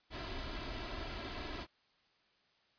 pink noise with comb filter, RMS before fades -42 dBFS, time 0.1-1.67 s, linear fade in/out 50 ms, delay 3 ms, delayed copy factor +0.55, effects white hiss -72 dBFS RMS until 2.78 s + resampled to 11025 Hz

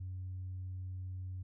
sine tone, 92.5 Hz, F#2, in tune, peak -38 dBFS, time 0-1.43 s, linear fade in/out 10 ms, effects tanh soft clip ceiling -36 dBFS

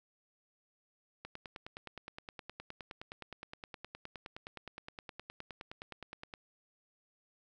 click train, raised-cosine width 0.3 ms, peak -28 dBFS, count 50, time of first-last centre 1.25-6.338 s, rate 9.63 Hz, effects none

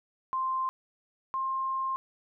sine tone pair in turn, 1046.5 / 1059.9 Hz, C6 / C6, 0 / +22 cents, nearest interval unison, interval 22 cents, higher second, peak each -27 / -28 dBFS, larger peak first, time 0.33-0.69 / 1.34-1.96 s, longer second, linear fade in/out 0 ms, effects none

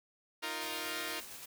5% pulse chord, Eb suspended second, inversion none, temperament equal, 311.1 / 349.2 / 466.2 Hz, Eb4 / F4 / Bb4, 0 / 0 / 0 cents, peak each -30 dBFS, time 0.42-1.21 s, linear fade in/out 20 ms
white noise with tremolo, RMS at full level -47 dBFS, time 0.61-1.46 s, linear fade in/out 10 ms, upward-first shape square, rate 8.6 Hz, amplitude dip 25%
effects none

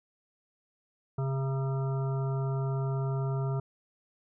harmonic tone, 134.6 Hz, C3, 49 cents sharp, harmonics 1 / 3 / 5 / 7 / 9 / 10, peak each -28 / -38 / -42 / -45 / -47 / -48 dBFS, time 1.18-3.6 s, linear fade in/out 5 ms, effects none

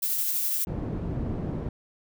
violet noise with tremolo, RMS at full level -26 dBFS, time 0.02-0.65 s, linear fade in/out 10 ms, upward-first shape sine, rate 12 Hz, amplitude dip 25%
white low-pass noise, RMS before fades -31 dBFS, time 0.67-1.69 s, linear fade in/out 2 ms, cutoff 240 Hz, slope 12 dB/octave
effects none

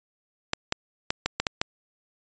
clicks, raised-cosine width 0.2 ms, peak -6 dBFS, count 7, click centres 0.534 / 0.724 / 1.105 / 1.26 / 1.4 / 1.468 / 1.615 s, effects resampled to 16000 Hz

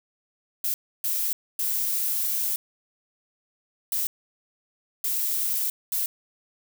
violet noise bursts at uneven times, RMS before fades -26 dBFS, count 6, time 0.64-0.74 / 1.04-1.33 / 1.59-2.56 / 3.92-4.07 / 5.04-5.7 / 5.92-6.06 s, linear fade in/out 2 ms, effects none

